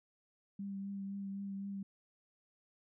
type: tone with vibrato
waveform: sine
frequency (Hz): 197.4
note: G3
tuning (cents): +12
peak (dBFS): -39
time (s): 0.59-1.83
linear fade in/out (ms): 5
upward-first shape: triangle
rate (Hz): 3.9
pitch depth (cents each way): 21
effects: none